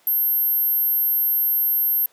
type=tone; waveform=sine; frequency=12760 Hz; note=G9; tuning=30 cents sharp; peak=-17 dBFS; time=0.07-2.06 s; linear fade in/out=2 ms; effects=pink hiss -57 dBFS RMS until 2.12 s + high-pass 400 Hz 12 dB/octave